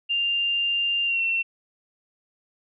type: tone with pitch glide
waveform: sine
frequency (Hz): 2794 to 2708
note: F7 to E7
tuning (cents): 0 to +46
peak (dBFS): -21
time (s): 0.09-1.43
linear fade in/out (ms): 20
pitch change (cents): -54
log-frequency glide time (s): 1.05-1.22
effects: none